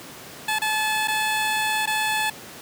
15% pulse tone with dropouts, 864 Hz, A5, 32 cents flat, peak -15 dBFS, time 0.48-2.3 s, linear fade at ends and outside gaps 5 ms, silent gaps 0.588-0.617 / 1.075-1.081 / 1.859-1.873 s, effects pink hiss -40 dBFS RMS until 2.61 s + high-pass 150 Hz 12 dB/octave

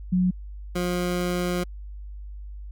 sine / 20% pulse tone pair in turn, 182.3 / 177.83 Hz, F#3 / F3, -25 / +32 cents, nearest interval unison, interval 43 cents, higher first, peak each -18 / -19 dBFS, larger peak first, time 0.12-0.31 / 0.75-1.64 s, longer second, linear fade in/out 10 ms, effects added 50 Hz sine -35 dBFS peak until 2.71 s

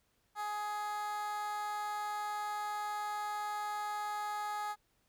15% pulse tone with high-pass filter, 418.1 Hz, G#4, 12 cents sharp, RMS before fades -38 dBFS, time 0.35-4.76 s, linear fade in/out 50 ms, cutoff 950 Hz, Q 7.7, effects pink hiss -75 dBFS RMS until 5.08 s

